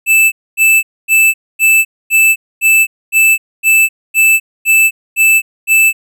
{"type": "tone bursts", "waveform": "square", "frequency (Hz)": 2637, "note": "E7", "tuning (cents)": 0, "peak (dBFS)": -6, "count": 12, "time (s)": [0.06, 5.93], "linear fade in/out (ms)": 50, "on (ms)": 260, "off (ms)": 250, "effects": []}